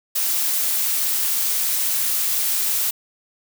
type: noise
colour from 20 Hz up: blue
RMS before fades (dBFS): -21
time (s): 0.15-2.91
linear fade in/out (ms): 10
effects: none